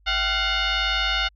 sine tone with frequency modulation, 770 Hz, G5, 31 cents flat, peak -20 dBFS, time 0.06-1.29 s, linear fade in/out 20 ms, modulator 719 Hz, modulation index 4.8, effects added 50 Hz sine -55 dBFS peak until 1.35 s

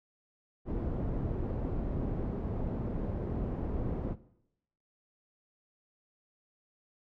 pink low-pass noise, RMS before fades -34 dBFS, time 0.65-4.16 s, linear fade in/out 50 ms, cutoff 450 Hz, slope 12 dB/octave, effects noise-tail reverb RT60 0.8 s tail -18 dB re dry

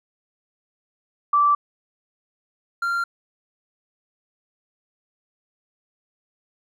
sine / triangle tone pair in turn, 1165 / 1385.4 Hz, D6 / F6, -14 / -14 cents, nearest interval minor third, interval 300 cents, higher second, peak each -14 / -19 dBFS, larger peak first, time 1.33-1.55 / 2.82-3.04 s, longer neither, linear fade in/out 5 ms, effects none

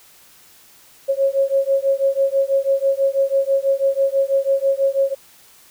sine beating tone pair, 543 / 549.1 Hz, C#5 / C#5, -36 / -17 cents, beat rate 6.1 Hz, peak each -18 dBFS, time 1.08-5.15 s, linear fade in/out 20 ms, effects white hiss -49 dBFS RMS until 5.7 s

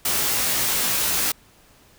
white noise with comb filter, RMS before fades -22 dBFS, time 0.05-1.32 s, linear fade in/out 5 ms, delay 17 ms, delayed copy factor +0.9, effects pink hiss -54 dBFS RMS until 1.98 s

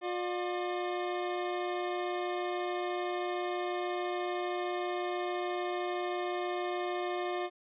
25% pulse tone pair together, 356.9 / 599.2 Hz, F4 / D5, +38 / +35 cents, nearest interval major sixth, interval 897 cents, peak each -29 / -36 dBFS, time 0.01-7.5 s, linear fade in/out 50 ms, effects resampled to 8000 Hz

